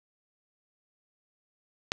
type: click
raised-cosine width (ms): 0.2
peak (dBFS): -10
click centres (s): 1.919
effects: none